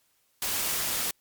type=noise; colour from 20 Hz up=white; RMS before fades=-29 dBFS; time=0.42-1.11 s; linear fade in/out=2 ms; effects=white hiss -69 dBFS RMS until 1.2 s + MP3 96 kbps